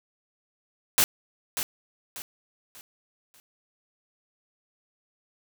white noise with echo, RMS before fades -20 dBFS, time 0.98-1.04 s, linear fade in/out 0 ms, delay 590 ms, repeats 4, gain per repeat -9 dB, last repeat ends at 3.4 s, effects none

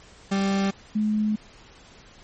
40% pulse / sine tone pair in turn, 196 / 213.1 Hz, G3 / G#3, 0 / +45 cents, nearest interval minor second, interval 145 cents, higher second, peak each -20 dBFS, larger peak neither, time 0.31-0.71 / 0.95-1.36 s, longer second, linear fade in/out 10 ms, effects pink hiss -50 dBFS RMS until 2.23 s + MP3 32 kbps

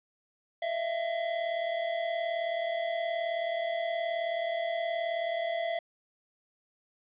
square tone pair together, 636.1 / 675 Hz, D#5 / E5, +38 / +41 cents, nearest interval minor second, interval 103 cents, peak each -37 / -31 dBFS, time 0.62-5.79 s, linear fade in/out 5 ms, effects resampled to 8000 Hz + 10-bit

